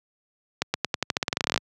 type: accelerating click train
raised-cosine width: 0.2 ms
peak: -5 dBFS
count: 19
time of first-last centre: 0.62-1.577 s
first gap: 120 ms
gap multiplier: 0.89
effects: high-pass 100 Hz 12 dB/octave